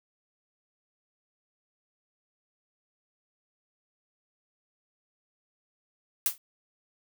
blue noise with exponential decay, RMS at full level -21 dBFS, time 6.26-6.38 s, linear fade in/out 1 ms, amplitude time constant 25 ms, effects none

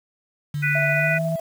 sine tone with pitch glide, 146.4 to 161.51 Hz, D3 to E3, -5 to -35 cents, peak -23 dBFS, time 0.54-1.36 s, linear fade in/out 5 ms, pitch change +170 cents, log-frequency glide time 0.91-1.23 s
harmonic tone, 493.9 Hz, B4, in tune, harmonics 3 / 4 / 5, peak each -24 / -24 / -24 dBFS, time 0.62-1.19 s, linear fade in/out 20 ms
sine tone with tremolo, 659.3 Hz, E5, in tune, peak -23 dBFS, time 0.75-1.4 s, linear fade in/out 5 ms, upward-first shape square, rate 14 Hz, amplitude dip 25%
effects 7-bit

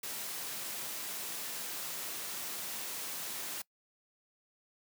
white noise, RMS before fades -40 dBFS, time 0.03-3.62 s, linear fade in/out 5 ms, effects noise-tail reverb RT60 0.1 s tail -23 dB re dry + high-pass 150 Hz 12 dB/octave

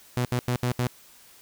sawtooth tone bursts at uneven times, 123.47 Hz, B2, in tune, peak -19 dBFS, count 5, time 0.17-0.25 / 0.32-0.39 / 0.48-0.56 / 0.63-0.72 / 0.79-0.87 s, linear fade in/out 0 ms, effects white hiss -53 dBFS RMS until 1.41 s

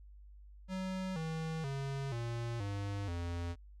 square tone with pitch steps, 187.6 / 160.51 / 137.33 / 117.5 / 100.53 / 86.01 Hz, F#3 / E3 / C#3 / A#2 / G2 / F2, +24 / -46 / -16 / +14 / +44 / -26 cents, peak -37 dBFS, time 0.68-3.56 s, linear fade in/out 50 ms, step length 480 ms, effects added 50 Hz sine -52 dBFS peak until 3.8 s + low-pass 7000 Hz 12 dB/octave

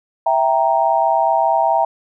sine chord, E diminished, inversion none, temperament equal, 659.3 / 784 / 932.3 Hz, E5 / G5 / Bb5, 0 / 0 / 0 cents, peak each -17 dBFS, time 0.26-1.85 s, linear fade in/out 5 ms, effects none

